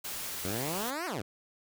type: noise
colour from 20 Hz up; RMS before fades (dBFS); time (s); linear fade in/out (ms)
white; -38; 0.04-0.91; 10
type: exponential two-way sweep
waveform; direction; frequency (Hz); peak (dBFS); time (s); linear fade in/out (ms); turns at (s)
10% pulse; up then down; 86.1 to 380.6 to 86.1; -25; 0.44-1.22; 10; 1.06
effects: none